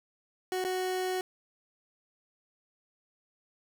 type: tone with dropouts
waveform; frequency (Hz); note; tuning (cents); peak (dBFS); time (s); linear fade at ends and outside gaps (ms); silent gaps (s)
30% pulse; 370; F#4; 0; -27; 0.52-1.21; 1; 0.641-0.648
effects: none